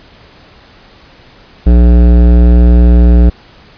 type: tone with hard clipping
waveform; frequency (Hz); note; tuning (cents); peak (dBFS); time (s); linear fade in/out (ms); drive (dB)
sine; 59.6; A#1; +39; -4; 1.66-3.3; 10; 15
effects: pink hiss -40 dBFS RMS until 3.77 s + resampled to 11025 Hz